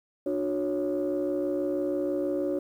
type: tone cluster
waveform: sine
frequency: 296.2 / 362.4 / 556 Hz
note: D4 / F#4 / C#5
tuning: +15 / -36 / +5 cents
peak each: -29 dBFS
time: 0.26-2.59 s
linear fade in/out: 5 ms
effects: tanh soft clip ceiling -20 dBFS + 10-bit